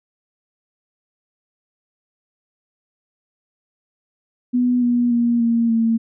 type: tone with pitch steps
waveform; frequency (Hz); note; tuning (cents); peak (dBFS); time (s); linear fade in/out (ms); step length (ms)
sine; 246.9 / 241.8 / 236.8 / 232 / 227.2; B3 / B3 / A#3 / A#3 / A#3; 0 / -36 / +27 / -8 / -44; -14; 4.53-5.98; 20; 290
effects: none